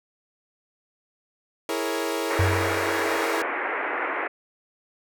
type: chord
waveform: sawtooth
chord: A# half-diminished seventh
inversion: second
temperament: equal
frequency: 329.6 / 415.3 / 466.2 / 554.4 Hz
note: E4 / G#4 / A#4 / C#5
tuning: 0 / 0 / 0 / 0 cents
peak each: -26 / -27 / -26 / -29 dBFS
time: 1.69-3.42 s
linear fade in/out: 2 ms
type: band-pass noise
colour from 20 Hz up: white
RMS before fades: -28 dBFS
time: 2.3-4.28 s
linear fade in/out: 10 ms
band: 290 to 2200 Hz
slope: 48 dB/octave
type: tone with exponential decay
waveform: sine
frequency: 93.9 Hz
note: F#2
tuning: 26 cents sharp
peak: -17 dBFS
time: 2.39-3.22 s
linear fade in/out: 5 ms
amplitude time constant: 180 ms
effects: none